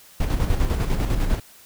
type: noise with tremolo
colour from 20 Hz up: brown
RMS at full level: -19 dBFS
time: 0.2-1.4 s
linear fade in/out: 5 ms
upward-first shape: square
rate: 10 Hz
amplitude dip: 50%
effects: white hiss -49 dBFS RMS until 1.65 s